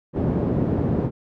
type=band-pass noise; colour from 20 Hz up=pink; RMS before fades=-22 dBFS; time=0.13-1.11 s; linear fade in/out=50 ms; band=100 to 400 Hz; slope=12 dB/octave; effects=none